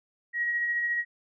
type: tone with tremolo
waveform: sine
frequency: 1900 Hz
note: A#6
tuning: 33 cents sharp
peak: -24 dBFS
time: 0.33-1.05 s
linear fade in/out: 50 ms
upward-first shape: sine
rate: 14 Hz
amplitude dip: 30%
effects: none

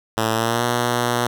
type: tone with pitch glide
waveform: 5% pulse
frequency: 111.2 to 120.57 Hz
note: A2 to B2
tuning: +19 to -41 cents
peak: -7 dBFS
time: 0.17-1.27 s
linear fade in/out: 5 ms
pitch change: +140 cents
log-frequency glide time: 0.32-0.65 s
effects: none

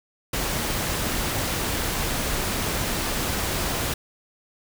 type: noise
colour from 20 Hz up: pink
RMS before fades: -26 dBFS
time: 0.33-3.94 s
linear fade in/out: 5 ms
effects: none

